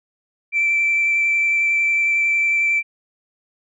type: tone with vibrato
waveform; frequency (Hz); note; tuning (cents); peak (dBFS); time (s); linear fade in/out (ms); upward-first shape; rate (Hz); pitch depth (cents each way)
sine; 2336; D7; -10; -14; 0.52-2.83; 50; sine; 11; 11
effects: tanh soft clip ceiling -11 dBFS